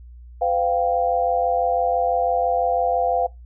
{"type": "tone cluster", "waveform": "sine", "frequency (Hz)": [510, 700, 786], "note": ["C5", "F5", "G5"], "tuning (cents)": [-44, 4, 4], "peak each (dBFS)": [-23, -20, -24], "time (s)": [0.41, 3.27], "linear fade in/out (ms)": 10, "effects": ["noise-tail reverb RT60 0.2 s tail -22 dB re dry", "added 60 Hz sine -39 dBFS peak until 3.45 s"]}